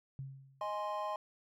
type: tone with exponential decay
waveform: sine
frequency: 135.3 Hz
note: C#3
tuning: 42 cents flat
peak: -38 dBFS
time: 0.19-0.79 s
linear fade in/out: 0 ms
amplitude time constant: 130 ms
type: chord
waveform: triangle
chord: Ab major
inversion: second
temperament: equal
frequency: 622.3 / 830.6 / 1046.5 Hz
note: Eb5 / Ab5 / C6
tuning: 0 / 0 / 0 cents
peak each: -38 / -39 / -37 dBFS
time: 0.61-1.16 s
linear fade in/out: 2 ms
effects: none